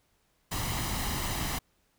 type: noise with comb filter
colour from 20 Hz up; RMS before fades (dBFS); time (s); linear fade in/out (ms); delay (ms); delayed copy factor
pink; -32; 0.51-1.59; 10; 1; +0.5
effects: pink hiss -71 dBFS RMS until 1.98 s